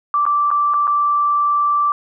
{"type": "tone with dropouts", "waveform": "sine", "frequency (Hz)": 1169, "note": "D6", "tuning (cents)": -8, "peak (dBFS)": -13, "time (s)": [0.14, 1.92], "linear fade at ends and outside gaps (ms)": 1, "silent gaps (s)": [[0.254, 0.264], [0.505, 0.513], [0.737, 0.741], [0.871, 0.877]], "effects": []}